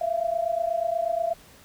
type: tone pair together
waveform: sine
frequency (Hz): 659.7 / 688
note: E5 / F5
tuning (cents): +1 / -26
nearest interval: minor second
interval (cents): 73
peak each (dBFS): -26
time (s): 0.01-1.34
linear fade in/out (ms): 5
effects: pink hiss -52 dBFS RMS until 1.64 s